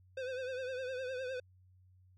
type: tone with vibrato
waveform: square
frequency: 514 Hz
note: C5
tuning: 31 cents flat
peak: -38 dBFS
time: 0.17-1.4 s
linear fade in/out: 5 ms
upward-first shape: triangle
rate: 9.8 Hz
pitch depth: 77 cents each way
effects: added 92 Hz sine -61 dBFS peak until 2.17 s + low-pass 4000 Hz 12 dB/octave